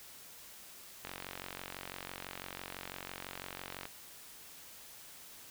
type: click train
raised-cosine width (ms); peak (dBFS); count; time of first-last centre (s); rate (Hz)
0.3; -25; 130; 1.05-3.854; 46
effects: white hiss -53 dBFS RMS until 5.5 s